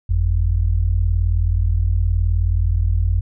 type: tone pair together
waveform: sine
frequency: 48.42 / 87.5 Hz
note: G1 / F2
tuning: -21 / +4 cents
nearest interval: minor seventh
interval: 1025 cents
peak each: -17 dBFS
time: 0.09-3.21 s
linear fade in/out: 10 ms
effects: none